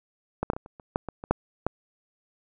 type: clicks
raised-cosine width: 1 ms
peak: -12 / -8 / -19 / -20 / -30 / -30 / -10 / -19 / -23 / -6 / -10 dBFS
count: 11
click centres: 0.43 / 0.501 / 0.534 / 0.565 / 0.661 / 0.798 / 0.959 / 1.087 / 1.239 / 1.31 / 1.666 s
effects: none